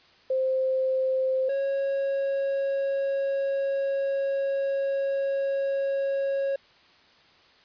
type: tone pair in turn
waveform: sine / triangle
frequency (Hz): 523.3 / 549.1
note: C5 / C#5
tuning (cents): 0 / -17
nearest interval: minor second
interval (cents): 83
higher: second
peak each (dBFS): -22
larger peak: neither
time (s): 0.3-1.49 / 1.49-6.56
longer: second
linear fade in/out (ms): 5
effects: white hiss -57 dBFS RMS until 7.64 s + resampled to 11025 Hz